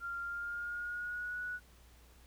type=tone with pitch glide; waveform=sine; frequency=1390 to 1470.1 Hz; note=F6 to F#6; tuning=-9 to -12 cents; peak=-37 dBFS; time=0-1.6 s; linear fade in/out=50 ms; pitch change=+97 cents; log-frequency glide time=0.2-1.4 s; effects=added 60 Hz sine -59 dBFS peak until 2.26 s + pink hiss -64 dBFS RMS until 2.26 s